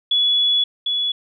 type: tone pair in turn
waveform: sine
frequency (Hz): 3400 / 3400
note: G#7 / G#7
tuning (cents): +40 / +40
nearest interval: unison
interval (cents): 0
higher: neither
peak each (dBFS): -14 / -18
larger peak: first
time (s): 0.11-0.64 / 0.86-1.12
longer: first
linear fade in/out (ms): 5
effects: none